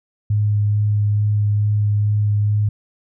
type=tone with vibrato; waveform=sine; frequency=104.3 Hz; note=G#2; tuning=8 cents sharp; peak=-14 dBFS; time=0.3-2.69 s; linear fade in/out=5 ms; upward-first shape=sine; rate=2.3 Hz; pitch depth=10 cents each way; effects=none